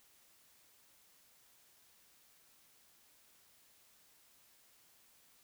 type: silence
effects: white hiss -67 dBFS RMS until 5.43 s